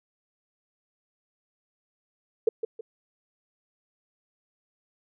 sine tone with echo, 450 Hz, A4, 39 cents sharp, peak -16 dBFS, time 2.47-2.49 s, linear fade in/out 5 ms, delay 160 ms, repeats 2, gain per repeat -9 dB, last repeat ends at 2.81 s, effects none

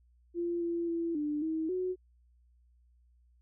sine tone with pitch steps, 344.4 / 340.2 / 335.5 / 297.3 / 319.1 / 367.6 Hz, F4 / F4 / E4 / D4 / D#4 / F#4, -24 / -45 / +31 / +21 / +44 / -11 cents, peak -30 dBFS, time 0.34-1.96 s, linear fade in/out 50 ms, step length 270 ms, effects added 60 Hz sine -62 dBFS peak until 3.41 s

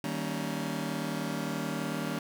sawtooth chord, Eb dominant seventh, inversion none, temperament just, 155.56 / 194.45 / 233.3 / 280 Hz, Eb3 / G3 / Bb3 / Db4, 0 / -14 / +2 / +18 cents, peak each -33 dBFS, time 0.04-2.19 s, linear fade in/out 2 ms, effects none

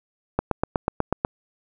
click train, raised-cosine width 1 ms, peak -6 dBFS, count 8, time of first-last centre 0.39-1.249 s, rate 8.15 Hz, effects none

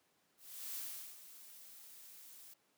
blue noise with ADSR envelope, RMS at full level -43 dBFS, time 0.37-2.54 s, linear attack 390 ms, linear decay 400 ms, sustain -13 dB, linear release 8 ms, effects pink hiss -75 dBFS RMS until 2.77 s + high-pass 200 Hz 12 dB/octave

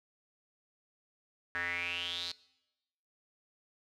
square tone with band-pass filter sweep, 87 Hz, F2, 6 cents flat, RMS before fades -37 dBFS, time 1.55-2.32 s, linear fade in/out 0 ms, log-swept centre 1700 to 4300 Hz, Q 7.5, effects noise-tail reverb RT60 0.9 s tail -20 dB re dry

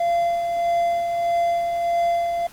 triangle tone with tremolo, 687 Hz, F5, 29 cents flat, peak -15 dBFS, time 0-2.47 s, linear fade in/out 5 ms, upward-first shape sine, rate 1.6 Hz, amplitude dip 40%, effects pink hiss -47 dBFS RMS until 2.52 s + AAC 64 kbps

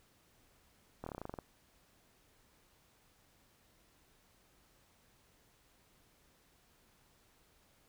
slowing click train, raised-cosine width 1 ms, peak -28 dBFS, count 11, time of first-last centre 1.04-1.388 s, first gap 24 ms, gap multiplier 1.08, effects pink hiss -69 dBFS RMS until 7.88 s

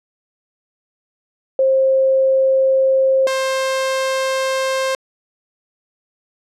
sine / sawtooth tone pair in turn, 531 / 528.8 Hz, C5 / C5, +25 / +18 cents, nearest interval unison, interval 7 cents, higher first, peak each -11 / -13 dBFS, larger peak first, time 1.59-3.27 / 3.27-4.95 s, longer neither, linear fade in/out 2 ms, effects low-pass 9000 Hz 12 dB/octave

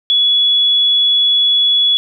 sine tone, 3390 Hz, G#7, 35 cents sharp, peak -9 dBFS, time 0.1-1.97 s, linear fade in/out 0 ms, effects none

